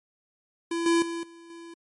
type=tone with level steps; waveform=square; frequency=336.3 Hz; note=E4; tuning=35 cents sharp; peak=-27 / -20 / -31 / -47 / -42 dBFS; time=0.71-1.74 s; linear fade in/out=5 ms; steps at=0.86 / 1.02 / 1.23 / 1.5 s; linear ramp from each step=2 ms; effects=MP3 48 kbps